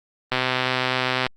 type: click train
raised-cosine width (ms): 0.3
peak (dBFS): -5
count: 122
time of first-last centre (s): 0.32-1.265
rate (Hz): 128
effects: Opus 32 kbps